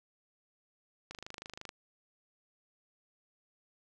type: click train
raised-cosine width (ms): 0.2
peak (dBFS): -26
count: 16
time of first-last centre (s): 1.11-1.691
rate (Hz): 25.8
effects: none